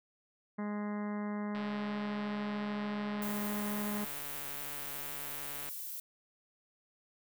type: harmonic tone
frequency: 207.7 Hz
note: G#3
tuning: in tune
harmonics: 1 / 2 / 3 / 4 / 5 / 6 / 7 / 8 / 9 / 10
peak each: -35 / -46 / -47 / -49 / -48 / -53 / -57 / -55 / -55 / -56 dBFS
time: 0.58-4.05 s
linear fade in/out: 10 ms
type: click train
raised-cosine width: 0.3 ms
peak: -30 dBFS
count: 593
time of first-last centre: 1.55-5.69 s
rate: 143 Hz
type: noise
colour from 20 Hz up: violet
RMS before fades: -42 dBFS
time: 3.22-6 s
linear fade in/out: 2 ms
effects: none